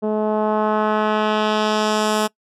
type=tone with low-pass filter sweep; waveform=10% pulse; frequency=214 Hz; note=A3; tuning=48 cents flat; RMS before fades=-19 dBFS; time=0.02-2.28 s; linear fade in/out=20 ms; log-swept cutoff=480 to 11000 Hz; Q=1.1; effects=noise-tail reverb RT60 0.1 s tail -24 dB re dry